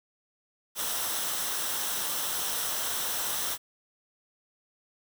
white noise with comb filter, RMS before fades -31 dBFS, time 0.75-3.58 s, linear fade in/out 50 ms, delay 0.43 ms, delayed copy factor -0.5, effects none

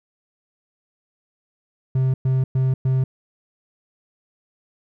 triangle tone bursts, 130.81 Hz, C3, in tune, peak -14 dBFS, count 4, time 1.95-3.04 s, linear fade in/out 5 ms, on 190 ms, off 110 ms, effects none

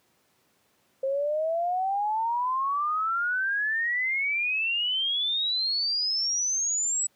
sine exponential sweep, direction up, 529 to 7902 Hz, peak -24 dBFS, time 1.03-7.07 s, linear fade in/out 5 ms, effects pink hiss -67 dBFS RMS until 7.15 s + high-pass 150 Hz 12 dB/octave

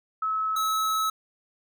sine / square tone pair in turn, 1294 / 1294 Hz, E6 / E6, -32 / -32 cents, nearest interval unison, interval 0 cents, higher neither, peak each -24 dBFS, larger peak neither, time 0.22-0.56 / 0.56-1.1 s, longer second, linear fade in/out 5 ms, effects none

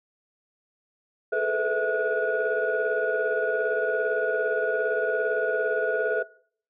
sine tone cluster, 424.7 / 442.2 / 503 / 653 / 1455 Hz, G#4 / A4 / B4 / E5 / F#6, +39 / +9 / +32 / -17 / -29 cents, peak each -28 dBFS, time 1.32-6.23 s, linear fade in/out 10 ms, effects noise-tail reverb RT60 0.5 s tail -19 dB re dry + tanh soft clip ceiling -15 dBFS

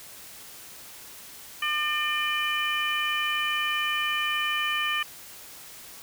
harmonic tone, 600 Hz, D5, 37 cents sharp, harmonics 2 / 3 / 4 / 5, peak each -30 / -30 / -30 / -30 dBFS, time 1.62-5.03 s, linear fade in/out 5 ms, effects white hiss -45 dBFS RMS until 6.02 s

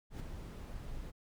brown noise with ADSR envelope, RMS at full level -38 dBFS, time 0.1-1.12 s, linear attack 100 ms, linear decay 5 ms, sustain -6 dB, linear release 31 ms, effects none

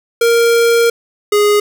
square tone pair in turn, 466.2 / 414.6 Hz, A#4 / G#4, 0 / -3 cents, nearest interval major second, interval 203 cents, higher first, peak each -9 dBFS, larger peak neither, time 0.21-0.9 / 1.32-1.6 s, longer first, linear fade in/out 5 ms, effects none

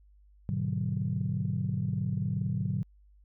sine chord, G# half-diminished seventh, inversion none, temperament just, 103.83 / 124.59 / 149.51 / 186.89 Hz, G#2 / B2 / D3 / F#3, 0 / +16 / +31 / +18 cents, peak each -33 dBFS, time 0.49-2.83 s, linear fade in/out 0 ms, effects tanh soft clip ceiling -19 dBFS + added 50 Hz sine -56 dBFS peak until 3.24 s

